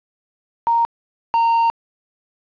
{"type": "tone pair in turn", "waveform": ["sine", "triangle"], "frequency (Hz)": [930, 922], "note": ["A#5", "A#5"], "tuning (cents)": [-4, -19], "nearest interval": "unison", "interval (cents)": 15, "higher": "first", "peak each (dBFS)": [-13, -11], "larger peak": "second", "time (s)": [[0.67, 0.85], [1.34, 1.7]], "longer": "second", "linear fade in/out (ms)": 0, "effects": ["resampled to 11025 Hz", "8-bit"]}